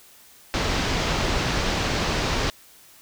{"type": "low-pass noise", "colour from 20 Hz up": "pink", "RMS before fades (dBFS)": -24, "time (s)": [0.54, 2.5], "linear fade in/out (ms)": 0, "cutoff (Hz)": 5900, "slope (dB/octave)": 24, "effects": ["white hiss -51 dBFS RMS until 3.01 s"]}